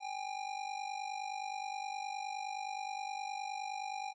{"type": "ring-modulated tone", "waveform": "square", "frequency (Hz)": 802, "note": "G5", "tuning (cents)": 39, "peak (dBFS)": -36, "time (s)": [0, 4.14], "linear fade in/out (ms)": 50, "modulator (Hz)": 24.8, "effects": ["resampled to 16000 Hz"]}